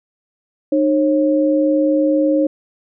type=tone pair together; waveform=sine; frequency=304.7 / 542.9 Hz; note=D#4 / C#5; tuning=-36 / -36 cents; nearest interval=minor seventh; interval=1000 cents; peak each=-14 / -16 dBFS; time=0.72-2.47 s; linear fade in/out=5 ms; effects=none